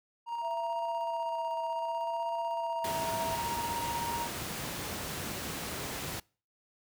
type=tone with tremolo; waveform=triangle; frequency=937 Hz; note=A#5; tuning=9 cents sharp; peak=-30 dBFS; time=0.26-4.29 s; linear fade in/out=50 ms; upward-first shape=square; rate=16 Hz; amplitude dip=30%
type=tone with vibrato; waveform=sine; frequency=665 Hz; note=E5; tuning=15 cents sharp; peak=-35 dBFS; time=0.41-3.39 s; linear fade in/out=50 ms; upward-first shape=sine; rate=0.64 Hz; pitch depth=20 cents each way
type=noise; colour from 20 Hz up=pink; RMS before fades=-37 dBFS; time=2.84-6.2 s; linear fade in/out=5 ms
effects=noise-tail reverb RT60 0.4 s tail -26 dB re dry + high-pass 80 Hz 12 dB/octave